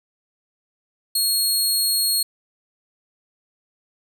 20% pulse tone, 4300 Hz, C8, 47 cents sharp, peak -12 dBFS, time 1.15-2.23 s, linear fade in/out 5 ms, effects none

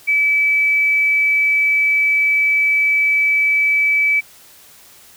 sine tone, 2300 Hz, D7, 37 cents flat, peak -12 dBFS, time 0.07-4.21 s, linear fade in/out 20 ms, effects white hiss -45 dBFS RMS until 5.16 s

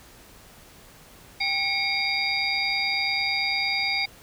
sine tone cluster, 791 / 2196 / 2345 / 3761 / 4762 Hz, G5 / C#7 / D7 / A#7 / D8, +15 / -17 / -3 / +15 / +23 cents, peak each -33 / -26 / -31 / -32 / -28 dBFS, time 1.4-4.06 s, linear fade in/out 10 ms, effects pink hiss -50 dBFS RMS until 4.22 s

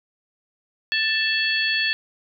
harmonic tone with a mistuned harmonic, 883 Hz, A5, 6 cents sharp, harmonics 2 / 3 / 4 / 5, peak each -23 / -25 / -26 / -27 dBFS, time 0.92-1.93 s, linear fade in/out 0 ms, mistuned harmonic 4, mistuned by -92 cents, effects none

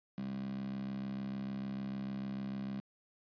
15% pulse tone with high-pass filter, 66.7 Hz, C2, 34 cents sharp, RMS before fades -40 dBFS, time 0.18-2.8 s, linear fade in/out 0 ms, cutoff 180 Hz, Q 6.4, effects resampled to 11025 Hz

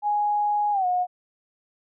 sine tone with pitch glide, 830.6 to 723.1 Hz, G#5 to F#5, 0 to -40 cents, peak -20 dBFS, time 0.02-1.07 s, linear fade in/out 50 ms, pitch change -240 cents, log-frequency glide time 0.72-0.86 s, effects none

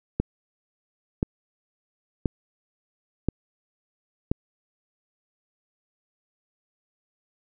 click train, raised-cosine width 3 ms, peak -9 dBFS, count 5, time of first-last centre 0.2-4.315 s, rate 0.972 Hz, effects none

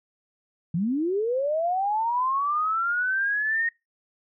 sine linear sweep, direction up, 155.2 to 1864.7 Hz, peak -22 dBFS, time 0.74-3.69 s, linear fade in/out 5 ms, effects noise-tail reverb RT60 0.2 s tail -21 dB re dry

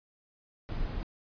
brown noise, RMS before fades -33 dBFS, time 0.69-1.03 s, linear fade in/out 0 ms, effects resampled to 11025 Hz

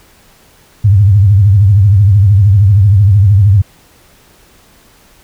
sine tone with vibrato, 100 Hz, G2, 35 cents sharp, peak -3 dBFS, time 0.84-3.62 s, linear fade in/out 10 ms, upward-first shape triangle, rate 13 Hz, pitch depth 170 cents each way, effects pink hiss -45 dBFS RMS until 5.23 s

